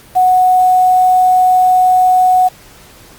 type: tone with quantisation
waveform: sine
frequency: 737 Hz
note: F#5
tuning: 7 cents flat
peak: -6 dBFS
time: 0.15-2.49 s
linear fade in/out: 20 ms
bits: 5
effects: pink hiss -40 dBFS RMS until 3.18 s + Opus 48 kbps